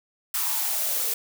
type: noise with high-pass filter sweep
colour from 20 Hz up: blue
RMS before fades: -26 dBFS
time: 0.34-1.14 s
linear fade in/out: 5 ms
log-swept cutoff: 1100 to 430 Hz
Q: 5.2
effects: none